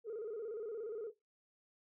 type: tone with vibrato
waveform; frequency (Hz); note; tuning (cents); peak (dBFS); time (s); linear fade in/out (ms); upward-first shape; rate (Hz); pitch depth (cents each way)
sine; 441.4; A4; +5; -38; 0.04-1.12; 50; square; 17; 85
effects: noise-tail reverb RT60 0.2 s tail -18 dB re dry + tanh soft clip ceiling -37 dBFS